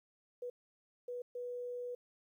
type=tone bursts at uneven times; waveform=sine; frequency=490 Hz; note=B4; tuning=14 cents flat; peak=-39 dBFS; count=3; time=0.42-0.5 / 1.08-1.22 / 1.35-1.95 s; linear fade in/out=5 ms; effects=12-bit